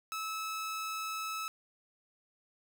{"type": "tone", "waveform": "sawtooth", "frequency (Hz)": 1300, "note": "E6", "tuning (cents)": -24, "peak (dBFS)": -32, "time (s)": [0.12, 1.48], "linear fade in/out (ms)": 0, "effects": []}